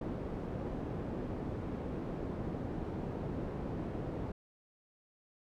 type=low-pass noise; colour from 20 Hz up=white; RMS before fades=-39 dBFS; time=0.01-4.32 s; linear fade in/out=5 ms; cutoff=360 Hz; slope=12 dB/octave; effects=none